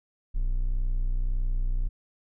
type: tone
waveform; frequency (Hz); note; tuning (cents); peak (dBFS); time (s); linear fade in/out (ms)
triangle; 30.87; B0; 0; -21; 0.34-1.89; 20
effects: none